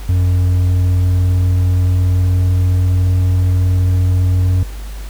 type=tone with pitch glide; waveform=triangle; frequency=90.5 to 91.45 Hz; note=F#2 to F#2; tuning=-38 to -20 cents; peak=-8 dBFS; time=0.09-4.63 s; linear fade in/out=0 ms; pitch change=+18 cents; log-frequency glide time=0.53-3.15 s; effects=added 50 Hz sine -24 dBFS peak until 5.09 s + pink hiss -38 dBFS RMS until 5.09 s

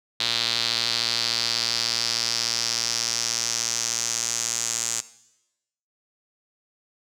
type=tone with band-pass filter sweep; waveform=sawtooth; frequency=116.54 Hz; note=A#2; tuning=in tune; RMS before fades=-26 dBFS; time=0.2-5.01 s; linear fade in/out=5 ms; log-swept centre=4000 to 7000 Hz; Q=4; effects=noise-tail reverb RT60 0.9 s tail -17 dB re dry

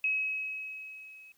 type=tone with level ramp; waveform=sine; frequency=2558 Hz; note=D#7; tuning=47 cents sharp; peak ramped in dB=-25 to -50 dBFS; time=0.04-1.32 s; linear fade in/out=2 ms; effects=white hiss -69 dBFS RMS until 1.37 s

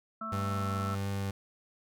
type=harmonic tone; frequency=220.8 Hz; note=A3; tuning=6 cents sharp; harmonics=1 / 3 / 5 / 6; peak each=-42 / -46 / -47 / -36 dBFS; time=0.21-0.95 s; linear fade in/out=5 ms
type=tone with vibrato; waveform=30% pulse; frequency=98.2 Hz; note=G2; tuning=4 cents sharp; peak=-29 dBFS; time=0.32-1.31 s; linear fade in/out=5 ms; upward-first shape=triangle; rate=1.6 Hz; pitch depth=17 cents each way
effects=none

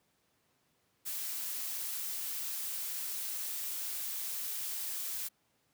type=noise; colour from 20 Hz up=blue; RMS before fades=-38 dBFS; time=1.05-5.29 s; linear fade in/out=20 ms; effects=pink hiss -74 dBFS RMS until 5.73 s + high-pass 100 Hz 12 dB/octave

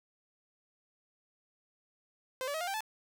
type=tone with pitch steps; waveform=sawtooth; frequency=517 / 573.6 / 636.5 / 706.2 / 783.6 / 869.5 Hz; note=C5 / D5 / D#5 / F5 / G5 / A5; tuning=-21 / -41 / +39 / +19 / -1 / -21 cents; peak=-30 dBFS; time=2.41-2.806 s; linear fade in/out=0 ms; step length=66 ms; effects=none

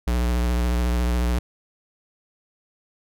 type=tone with vibrato; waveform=square; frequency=60.1 Hz; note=B1; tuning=46 cents flat; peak=-20 dBFS; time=0.07-1.39 s; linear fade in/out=5 ms; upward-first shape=sine; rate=14 Hz; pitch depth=45 cents each way; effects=none

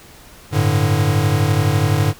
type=chord; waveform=square; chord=G suspended second; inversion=none; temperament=equal; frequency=98 / 110 / 146.83 Hz; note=G2 / A2 / D3; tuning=0 / 0 / 0 cents; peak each=-19 dBFS; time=0.51-2.14 s; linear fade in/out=50 ms; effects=pink hiss -43 dBFS RMS until 2.19 s

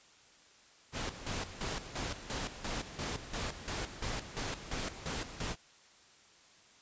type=noise with tremolo; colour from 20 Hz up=pink; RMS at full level=-37 dBFS; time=0.92-5.56 s; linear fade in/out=50 ms; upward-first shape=square; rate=2.9 Hz; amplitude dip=70%; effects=white hiss -61 dBFS RMS until 6.81 s + resampled to 16000 Hz

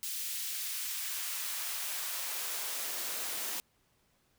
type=noise with high-pass filter sweep; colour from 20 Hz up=white; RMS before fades=-37 dBFS; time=0.03-3.6 s; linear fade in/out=0 ms; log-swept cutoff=3100 to 240 Hz; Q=0.73; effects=pink hiss -72 dBFS RMS until 4.38 s

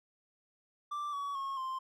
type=tone with pitch steps; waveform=triangle; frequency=1174.7 / 1130.8 / 1088.5 / 1047.7 Hz; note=D6 / C#6 / C#6 / C6; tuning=0 / +34 / -32 / +2 cents; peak=-33 dBFS; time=0.91-1.79 s; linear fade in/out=10 ms; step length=220 ms; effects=none

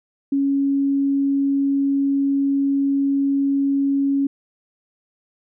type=tone; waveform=sine; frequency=277.2 Hz; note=C#4; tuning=in tune; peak=-16 dBFS; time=0.32-4.27 s; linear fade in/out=5 ms; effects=none

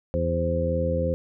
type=harmonic tone with a mistuned harmonic; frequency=83 Hz; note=E2; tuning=12 cents sharp; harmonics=1 / 2 / 3 / 4 / 5 / 6; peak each=-27 / -29 / -33 / -36 / -36 / -25 dBFS; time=0.14-1.14 s; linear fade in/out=0 ms; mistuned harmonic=6; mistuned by=+76 cents; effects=none

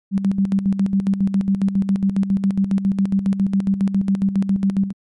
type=tone with tremolo; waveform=sine; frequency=195.3 Hz; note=G3; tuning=6 cents flat; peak=-13 dBFS; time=0.11-4.93 s; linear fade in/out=50 ms; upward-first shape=square; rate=7.3 Hz; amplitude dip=65%; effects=MP3 48 kbps

